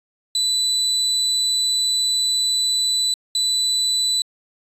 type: tone bursts at uneven times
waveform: 35% pulse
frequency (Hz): 3983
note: B7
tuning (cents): +14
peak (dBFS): -15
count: 2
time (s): 0.35-3.14 / 3.35-4.22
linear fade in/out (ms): 2
effects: resampled to 32000 Hz